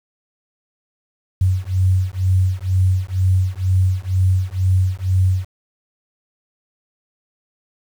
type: beating tone pair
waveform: sine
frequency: 92.2 / 94.3 Hz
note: F#2 / F#2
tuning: -6 / +33 cents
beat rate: 2.1 Hz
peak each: -17 dBFS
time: 1.41-5.45 s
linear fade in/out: 5 ms
effects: 7-bit